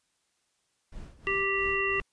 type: noise with tremolo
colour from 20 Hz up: brown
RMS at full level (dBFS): -42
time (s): 0.92-2.02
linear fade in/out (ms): 5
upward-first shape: sine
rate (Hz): 3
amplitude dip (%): 80
type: harmonic tone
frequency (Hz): 392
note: G4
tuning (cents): 0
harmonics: 1 / 3 / 5 / 7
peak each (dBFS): -31 / -33 / -30 / -30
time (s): 1.27-2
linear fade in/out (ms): 0
effects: white hiss -74 dBFS RMS until 2.12 s + resampled to 22050 Hz